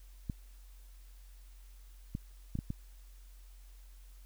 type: clicks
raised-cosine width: 5 ms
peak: -23 dBFS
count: 5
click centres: 0.298 / 2.151 / 2.554 / 2.589 / 2.704 s
effects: added 45 Hz sine -51 dBFS peak until 4.25 s + white hiss -66 dBFS RMS until 4.25 s